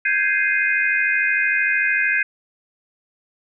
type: chord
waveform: sine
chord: Ab major seventh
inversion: third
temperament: equal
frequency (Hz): 1568 / 1661.2 / 2093 / 2489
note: G6 / Ab6 / C7 / Eb7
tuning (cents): 0 / 0 / 0 / 0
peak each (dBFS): -22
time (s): 0.05-2.23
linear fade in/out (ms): 5
effects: none